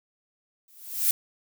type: noise with exponential growth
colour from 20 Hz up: violet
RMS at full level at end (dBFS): -19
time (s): 0.68-1.11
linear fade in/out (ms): 1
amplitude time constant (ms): 93
effects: none